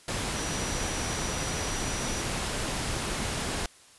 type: tone in noise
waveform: sine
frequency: 5850 Hz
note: F#8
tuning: 21 cents flat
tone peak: -39 dBFS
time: 0.36-2.22 s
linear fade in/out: 2 ms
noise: pink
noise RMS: -31 dBFS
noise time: 0.08-3.66 s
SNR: -11 dB
effects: white hiss -55 dBFS RMS until 3.98 s + resampled to 24000 Hz